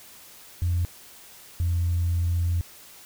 sine tone pair in turn, 87.31 / 86.11 Hz, F2 / F2, 0 / -24 cents, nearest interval unison, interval 24 cents, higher first, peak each -20 dBFS, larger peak neither, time 0.62-0.85 / 1.6-2.61 s, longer second, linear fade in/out 0 ms, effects tanh soft clip ceiling -17 dBFS + white hiss -48 dBFS RMS until 3.05 s

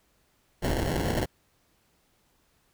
pink noise with sample-and-hold, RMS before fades -27 dBFS, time 0.62-1.26 s, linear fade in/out 20 ms, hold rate 1225 Hz, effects pink hiss -68 dBFS RMS until 2.73 s

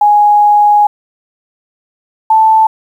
sine tone pair in turn, 830.6 / 880 Hz, G#5 / A5, 0 / 0 cents, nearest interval minor second, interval 100 cents, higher second, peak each -4 dBFS, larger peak neither, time 0.01-0.87 / 2.3-2.67 s, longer first, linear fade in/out 5 ms, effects 7-bit

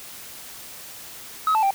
sine tone with pitch steps, 1276 / 877 / 786 Hz, D#6 / A5 / G5, +43 / -6 / +4 cents, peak -14 dBFS, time 1.47-1.707 s, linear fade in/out 2 ms, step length 79 ms, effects tanh soft clip ceiling -16 dBFS + white hiss -40 dBFS RMS until 1.74 s

